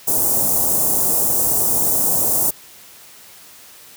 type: band-stop noise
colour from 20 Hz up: white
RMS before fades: -17 dBFS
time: 0.07-2.51 s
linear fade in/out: 10 ms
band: 860 to 7400 Hz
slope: 24 dB/octave
effects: white hiss -43 dBFS RMS until 3.96 s + high-pass 60 Hz 12 dB/octave

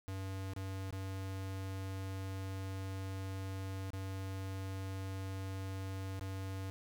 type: tone with dropouts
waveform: square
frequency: 95.9 Hz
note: G2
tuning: 37 cents flat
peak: -40 dBFS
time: 0.08-6.7 s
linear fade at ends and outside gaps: 0 ms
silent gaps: 0.535-0.563 / 0.907-0.926 / 3.904-3.933 / 6.195-6.211 s
effects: none

